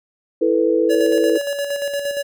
sine chord, E suspended fourth, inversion none, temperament equal, 329.6 / 440 / 493.9 Hz, E4 / A4 / B4, 0 / 0 / 0 cents, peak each -18 dBFS, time 0.41-1.38 s, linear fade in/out 10 ms
square tone with tremolo, 568 Hz, C#5, 42 cents sharp, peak -20 dBFS, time 0.89-2.23 s, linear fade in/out 20 ms, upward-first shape square, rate 8.6 Hz, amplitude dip 45%
effects none

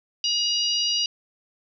harmonic tone, 957 Hz, A#5, 45 cents sharp, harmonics 3 / 4 / 5 / 6, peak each -24 / -32 / -25 / -31 dBFS, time 0.24-1.06 s, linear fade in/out 2 ms, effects none

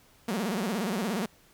sawtooth tone with vibrato, 207.7 Hz, G#3, in tune, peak -24 dBFS, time 0.28-1.26 s, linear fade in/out 5 ms, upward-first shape sine, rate 17 Hz, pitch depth 250 cents each way, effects pink hiss -60 dBFS RMS until 1.53 s

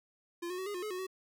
square tone with pitch steps, 344.7 / 363.2 / 376.3 / 411 / 358.6 / 426.1 / 366 / 376.7 Hz, F4 / F#4 / F#4 / G#4 / F4 / G#4 / F#4 / F#4, -23 / -32 / +29 / -18 / +46 / +44 / -19 / +31 cents, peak -37 dBFS, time 0.42-1.068 s, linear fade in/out 10 ms, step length 81 ms, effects none

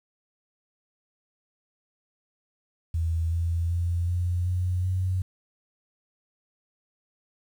sine tone with pitch steps, 82.3 / 84.27 / 86.29 / 88.36 / 90.48 / 92.65 Hz, E2 / E2 / F2 / F2 / F#2 / F#2, -2 / +39 / -20 / +21 / -38 / +3 cents, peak -23 dBFS, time 2.94-5.22 s, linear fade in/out 5 ms, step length 380 ms, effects 9-bit

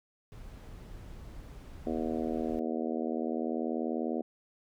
brown noise, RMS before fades -46 dBFS, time 0.32-2.59 s, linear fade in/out 0 ms
harmonic tone, 80.1 Hz, E2, 49 cents flat, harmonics 3 / 4 / 5 / 6 / 7 / 8 / 9, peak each -34 / -36 / -38 / -40 / -41 / -42 / -43 dBFS, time 1.86-4.22 s, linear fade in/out 10 ms
effects none

